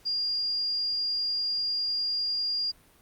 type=tone; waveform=sine; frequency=4815 Hz; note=D8; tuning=42 cents sharp; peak=-26 dBFS; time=0.05-2.72 s; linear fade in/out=20 ms; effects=pink hiss -59 dBFS RMS until 3.01 s + Opus 48 kbps